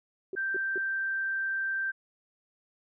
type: tone bursts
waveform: sine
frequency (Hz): 379.9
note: F#4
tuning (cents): +46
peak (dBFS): -32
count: 3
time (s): 0.33-0.779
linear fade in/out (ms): 2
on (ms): 23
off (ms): 190
type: tone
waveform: sine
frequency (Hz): 1568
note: G6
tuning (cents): 0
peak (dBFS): -28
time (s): 0.36-1.92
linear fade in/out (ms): 20
effects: none